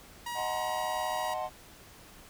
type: tone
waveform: sawtooth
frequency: 955 Hz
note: A#5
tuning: 42 cents sharp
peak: -31 dBFS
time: 0.26-1.34 s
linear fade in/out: 5 ms
type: chord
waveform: triangle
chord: D# diminished seventh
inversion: none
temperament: equal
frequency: 622.3 / 740 / 880 / 1046.5 Hz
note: D#5 / F#5 / A5 / C6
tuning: 0 / 0 / 0 / 0 cents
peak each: -35 / -33 / -38 / -38 dBFS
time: 0.34-1.5 s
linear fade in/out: 50 ms
effects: pink hiss -53 dBFS RMS until 2.29 s